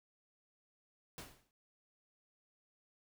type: noise with exponential decay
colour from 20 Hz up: pink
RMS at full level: -45 dBFS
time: 1.18-1.51 s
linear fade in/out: 1 ms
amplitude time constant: 71 ms
effects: none